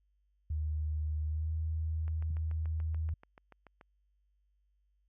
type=tone with pitch glide; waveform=sine; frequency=76.7 to 79.54 Hz; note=D#2 to D#2; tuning=-24 to +39 cents; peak=-31 dBFS; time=0.5-3.14 s; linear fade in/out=5 ms; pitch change=+63 cents; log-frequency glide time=1.26-1.52 s
type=click train; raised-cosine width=0.5 ms; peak=-38 dBFS; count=13; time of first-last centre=2.08-3.812 s; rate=6.93 Hz
type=tone with exponential decay; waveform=sine; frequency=137.5 Hz; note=C#3; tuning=14 cents flat; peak=-39 dBFS; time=2.3-2.37 s; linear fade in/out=5 ms; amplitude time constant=15 ms
effects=added 50 Hz sine -70 dBFS peak until 5.08 s